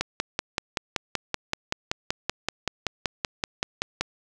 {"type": "click train", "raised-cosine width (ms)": 0.2, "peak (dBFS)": -7, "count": 22, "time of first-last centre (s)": [0.01, 4.01], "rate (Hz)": 5.25, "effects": []}